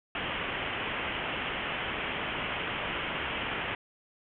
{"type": "low-pass noise", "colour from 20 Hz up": "white", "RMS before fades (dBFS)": -34, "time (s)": [0.15, 3.75], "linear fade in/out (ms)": 2, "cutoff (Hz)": 3200, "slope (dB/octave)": 96, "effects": []}